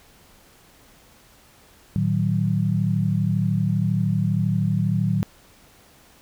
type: tone cluster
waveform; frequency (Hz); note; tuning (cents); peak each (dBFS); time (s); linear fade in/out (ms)
sine; 112.6 / 154.5 / 187.2; A2 / D#3 / F#3; +40 / -12 / +20; -23; 1.96-5.23; 0
effects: pink hiss -53 dBFS RMS until 6.21 s